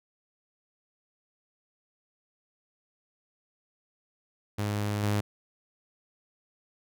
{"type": "tone with level steps", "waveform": "sawtooth", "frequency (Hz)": 103.7, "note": "G#2", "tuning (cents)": -2, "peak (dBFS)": [-24, -21], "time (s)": [4.58, 5.21], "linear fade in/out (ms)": 10, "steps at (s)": 5.03, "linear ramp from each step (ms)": 2, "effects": []}